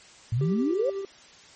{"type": "exponential sweep", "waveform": "sine", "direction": "up", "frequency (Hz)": [106.8, 579], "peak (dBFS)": -22, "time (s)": [0.32, 0.9], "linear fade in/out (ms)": 5}
{"type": "tone with tremolo", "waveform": "triangle", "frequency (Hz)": 392, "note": "G4", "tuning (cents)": 0, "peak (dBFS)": -26, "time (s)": [0.41, 1.05], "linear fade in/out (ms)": 2, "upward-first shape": "sine", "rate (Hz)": 11, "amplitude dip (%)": 40}
{"effects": ["white hiss -51 dBFS RMS until 1.55 s", "MP3 32 kbps"]}